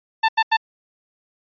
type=tone bursts; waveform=sawtooth; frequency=890 Hz; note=A5; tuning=20 cents sharp; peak=-10 dBFS; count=3; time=0.23-0.57 s; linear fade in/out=10 ms; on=56 ms; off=86 ms; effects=resampled to 11025 Hz